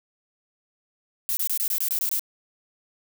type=noise bursts; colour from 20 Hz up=violet; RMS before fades=-25 dBFS; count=9; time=1.29-2.194 s; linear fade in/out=0 ms; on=80 ms; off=23 ms; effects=none